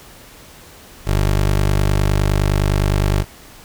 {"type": "tone", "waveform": "20% pulse", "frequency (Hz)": 49.78, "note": "G1", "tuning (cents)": 27, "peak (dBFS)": -9, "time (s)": [1.05, 3.25], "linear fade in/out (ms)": 50, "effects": ["pink hiss -42 dBFS RMS until 3.64 s"]}